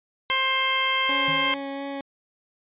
harmonic tone, 528 Hz, C5, 16 cents sharp, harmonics 1 / 2 / 3 / 4 / 5 / 6, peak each -36 / -26 / -33 / -25 / -33 / -26 dBFS, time 0.3-1.54 s, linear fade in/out 0 ms
20% pulse tone with vibrato, 277.2 Hz, C#4, in tune, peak -25 dBFS, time 1.09-2.01 s, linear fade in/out 2 ms, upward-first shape sine, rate 2.9 Hz, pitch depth 10 cents each way
sine tone with exponential decay, 156.9 Hz, D#3, 15 cents sharp, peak -30 dBFS, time 1.28-1.65 s, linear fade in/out 2 ms, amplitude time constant 80 ms
effects resampled to 8000 Hz

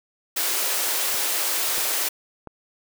white high-pass noise, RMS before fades -24 dBFS, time 0.36-2.09 s, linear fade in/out 10 ms, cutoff 310 Hz, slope 48 dB/octave
clicks, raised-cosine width 1 ms, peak -23 dBFS, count 3, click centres 1.144 / 1.781 / 2.473 s
effects none

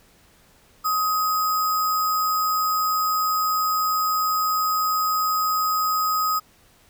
sine tone with sample-and-hold, 1257 Hz, D#6, 17 cents sharp, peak -19 dBFS, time 0.84-6.4 s, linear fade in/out 20 ms, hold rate 6300 Hz, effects pink hiss -56 dBFS RMS until 6.89 s

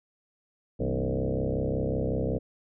sine tone with frequency modulation, 180 Hz, F#3, 47 cents flat, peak -25 dBFS, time 0.79-2.39 s, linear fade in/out 20 ms, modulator 65.4 Hz, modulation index 6, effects none

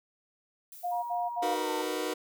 violet noise with exponential decay, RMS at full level -46 dBFS, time 0.72-1.83 s, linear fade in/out 2 ms, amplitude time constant 240 ms
sine tone bursts, 708 Hz, F5, 23 cents sharp, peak -29 dBFS, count 3, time 0.83-1.558 s, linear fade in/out 20 ms, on 200 ms, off 64 ms
sine tone with pitch glide, 952 to 904.3 Hz, A#5 to A5, +36 to +47 cents, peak -34 dBFS, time 0.91-1.83 s, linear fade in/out 20 ms, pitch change -89 cents, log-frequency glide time 1.61-1.7 s
sawtooth chord, B major seventh, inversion first, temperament just, 308.7 / 370.4 / 463 / 493.9 Hz, D#4 / F#4 / A#4 / B4, -14 / +2 / -12 / 0 cents, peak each -32 dBFS, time 1.42-2.14 s, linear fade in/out 10 ms
effects none

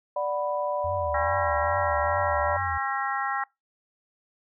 sine chord, B minor, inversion first, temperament equal, 587.3 / 740 / 987.8 Hz, D5 / F#5 / B5, 0 / 0 / 0 cents, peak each -27 / -33 / -30 dBFS, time 0.16-2.57 s, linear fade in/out 5 ms
sine tone with vibrato, 82.7 Hz, E2, 6 cents sharp, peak -33 dBFS, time 0.84-2.78 s, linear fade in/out 5 ms, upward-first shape triangle, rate 2.4 Hz, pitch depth 240 cents each way
harmonic tone, 270 Hz, C#4, 45 cents flat, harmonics 3 / 4 / 5 / 6 / 7, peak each -30 / -32 / -31 / -37 / -33 dBFS, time 1.14-3.44 s, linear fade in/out 5 ms
effects noise-tail reverb RT60 0.2 s tail -25 dB re dry

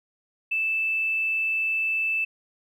triangle tone with tanh clipping, 2637 Hz, E7, in tune, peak -22 dBFS, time 0.51-2.25 s, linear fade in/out 10 ms, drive 2 dB, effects none

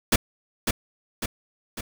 pink noise with echo, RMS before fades -18 dBFS, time 0.12-0.16 s, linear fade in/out 5 ms, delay 550 ms, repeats 3, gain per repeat -5 dB, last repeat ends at 1.81 s, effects none

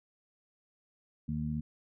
harmonic tone, 76.3 Hz, D#2, 33 cents flat, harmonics 1 / 2 / 3, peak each -40 / -35 / -35 dBFS, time 1.28-1.61 s, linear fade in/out 10 ms, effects none

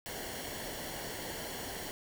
pink noise with comb filter, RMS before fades -41 dBFS, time 0.06-1.91 s, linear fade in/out 0 ms, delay 0.8 ms, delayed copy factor -0.6, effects none

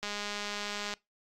click train, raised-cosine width 0.2 ms, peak -19 dBFS, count 188, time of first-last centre 0.03-0.938 s, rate 206 Hz, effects noise-tail reverb RT60 0.2 s tail -24 dB re dry + AAC 64 kbps

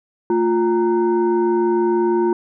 sine tone with frequency modulation, 351.2 Hz, F4, 10 cents sharp, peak -14 dBFS, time 0.3-2.33 s, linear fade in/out 2 ms, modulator 576 Hz, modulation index 0.71, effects none

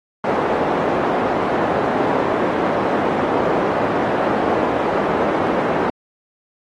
pink band-pass noise, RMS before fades -19 dBFS, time 0.24-5.9 s, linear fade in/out 2 ms, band 310 to 940 Hz, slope 12 dB/octave, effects AAC 32 kbps

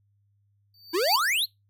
square tone with exponential growth, 4588 Hz, D8, 41 cents flat, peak -19 dBFS, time 0.74-1.16 s, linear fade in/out 2 ms, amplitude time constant 90 ms
square exponential sweep, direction up, 311.1 to 4451 Hz, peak -23 dBFS, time 0.93-1.46 s, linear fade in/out 20 ms
effects noise-tail reverb RT60 0.2 s tail -25 dB re dry + added 101 Hz sine -64 dBFS peak until 1.69 s

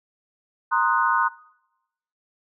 sine chord, C half-diminished seventh, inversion third, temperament equal, 932.3 / 1046.5 / 1244.5 / 1480 Hz, Bb5 / C6 / Eb6 / Gb6, 0 / 0 / 0 / 0 cents, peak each -23 / -23 / -24 / -24 dBFS, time 0.71-1.29 s, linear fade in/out 20 ms, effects noise-tail reverb RT60 0.9 s tail -22 dB re dry

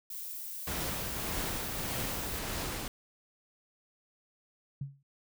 violet noise, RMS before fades -41 dBFS, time 0.1-2.39 s, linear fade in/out 5 ms
pink noise with tremolo, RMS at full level -35 dBFS, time 0.67-2.88 s, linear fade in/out 2 ms, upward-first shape triangle, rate 1.7 Hz, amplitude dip 40%
sine tone with exponential decay, 138.8 Hz, C#3, 3 cents sharp, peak -31 dBFS, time 4.81-5.03 s, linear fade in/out 5 ms, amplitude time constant 46 ms
effects none

